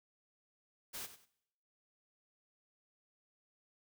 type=noise with echo; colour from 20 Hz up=white; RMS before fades=-44 dBFS; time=0.93-1.07 s; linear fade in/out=20 ms; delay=95 ms; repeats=2; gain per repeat=-12 dB; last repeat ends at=1.26 s; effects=noise-tail reverb RT60 0.8 s tail -21 dB re dry